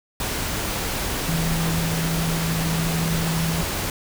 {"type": "tone in noise", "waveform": "sine", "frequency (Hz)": 164.1, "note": "E3", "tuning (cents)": -8, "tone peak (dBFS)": -22, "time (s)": [1.28, 3.62], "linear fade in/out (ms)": 2, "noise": "pink", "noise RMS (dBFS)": -26, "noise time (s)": [0.2, 3.9], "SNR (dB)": 1, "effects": []}